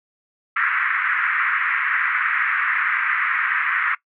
white band-pass noise, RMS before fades -21 dBFS, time 0.56-3.95 s, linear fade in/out 5 ms, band 1200 to 2100 Hz, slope 48 dB/octave, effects noise-tail reverb RT60 0.1 s tail -19 dB re dry

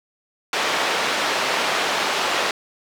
pink band-pass noise, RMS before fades -22 dBFS, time 0.53-2.51 s, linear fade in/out 2 ms, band 550 to 4400 Hz, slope 12 dB/octave, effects none

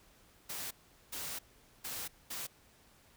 white noise bursts at uneven times, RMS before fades -41 dBFS, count 4, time 0.49-0.71 / 1.12-1.39 / 1.84-2.08 / 2.3-2.47 s, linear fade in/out 10 ms, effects pink hiss -64 dBFS RMS until 3.16 s

